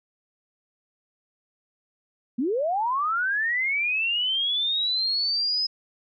sine linear sweep, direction up, 220 to 5110 Hz, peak -22 dBFS, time 2.38-5.67 s, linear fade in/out 10 ms, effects none

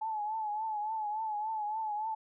sine tone with vibrato, 860 Hz, A5, 40 cents flat, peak -32 dBFS, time 0.01-2.15 s, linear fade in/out 10 ms, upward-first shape triangle, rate 3.5 Hz, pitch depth 74 cents each way, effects none

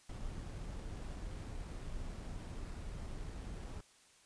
brown noise with sample-and-hold, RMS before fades -44 dBFS, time 0.09-3.81 s, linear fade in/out 5 ms, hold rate 6300 Hz, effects white hiss -65 dBFS RMS until 4.25 s + resampled to 22050 Hz

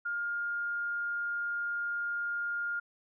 sine tone, 1412 Hz, F6, 19 cents sharp, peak -31 dBFS, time 0.05-2.8 s, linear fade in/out 10 ms, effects none

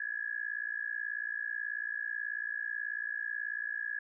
sine tone with amplitude modulation, 1687 Hz, G#6, 27 cents sharp, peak -30 dBFS, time 0-3.99 s, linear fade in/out 5 ms, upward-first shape sine, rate 58.3 Hz, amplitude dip 95%, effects none

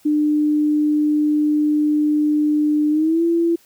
sine tone with pitch glide, 300 to 336.7 Hz, D4 to E4, +37 to +37 cents, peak -14 dBFS, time 0.05-3.56 s, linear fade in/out 10 ms, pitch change +200 cents, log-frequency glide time 2.9-3.23 s, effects white hiss -54 dBFS RMS until 3.65 s

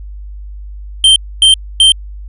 square tone bursts, 3136 Hz, G7, in tune, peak -4 dBFS, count 3, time 1.04-1.92 s, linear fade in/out 2 ms, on 120 ms, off 260 ms, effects added 50 Hz sine -25 dBFS peak until 2.28 s + resampled to 24000 Hz

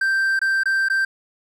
triangle tone with dropouts, 1568 Hz, G6, in tune, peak -15 dBFS, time 0.01-1.05 s, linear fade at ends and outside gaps 5 ms, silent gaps 0.392-0.415 / 0.635-0.656 / 0.886-0.899 s, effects none

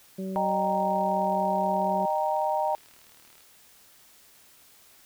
harmonic tone, 189.9 Hz, F#3, 45 cents sharp, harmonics 1 / 2 / 3, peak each -31 / -37 / -41 dBFS, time 0.18-2.06 s, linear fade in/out 10 ms
sine chord, Eb major, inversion none, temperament equal with one note detuned, 613.7 / 784 / 932.3 Hz, Eb5 / G5 / Bb5, -24 / 0 / 0 cents, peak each -28 dBFS, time 0.36-2.75 s, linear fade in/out 0 ms
click train, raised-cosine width 0.2 ms, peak -38 dBFS, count 113, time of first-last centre 0.49-3.407 s, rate 38.4 Hz
effects white hiss -56 dBFS RMS until 5.05 s

